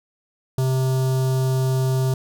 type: tone with notch filter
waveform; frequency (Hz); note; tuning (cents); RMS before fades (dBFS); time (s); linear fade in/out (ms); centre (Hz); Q
square; 130.81; C3; 0; -20; 0.58-2.14; 2; 2100; 0.59
effects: none